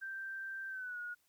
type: tone with pitch glide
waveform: sine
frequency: 1568 to 1446.2 Hz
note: G6 to F#6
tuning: 0 to -40 cents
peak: -40 dBFS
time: 0.01-1.15 s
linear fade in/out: 20 ms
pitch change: -140 cents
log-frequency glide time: 0.68-0.99 s
effects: white hiss -75 dBFS RMS until 1.28 s